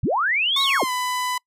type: linear two-way sweep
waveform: sine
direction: up then down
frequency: 59.8 to 3967 to 176.2 Hz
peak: -18 dBFS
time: 0.03-0.84 s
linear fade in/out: 5 ms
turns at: 0.63 s
type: tone with pitch glide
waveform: sawtooth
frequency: 1096 to 999.2 Hz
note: C#6 to B5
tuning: -20 to +20 cents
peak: -19 dBFS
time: 0.56-1.38 s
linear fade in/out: 5 ms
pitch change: -160 cents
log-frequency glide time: 0.78-0.91 s
effects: noise-tail reverb RT60 0.1 s tail -26 dB re dry + resampled to 32000 Hz